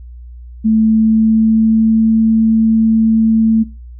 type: tone with pitch glide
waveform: sine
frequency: 220 to 222.7 Hz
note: A3 to A3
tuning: 0 to +21 cents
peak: -8 dBFS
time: 0.64-3.64 s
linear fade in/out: 20 ms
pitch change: +21 cents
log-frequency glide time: 0.77-2.14 s
effects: noise-tail reverb RT60 0.3 s tail -22 dB re dry + added 60 Hz sine -30 dBFS peak until 3.99 s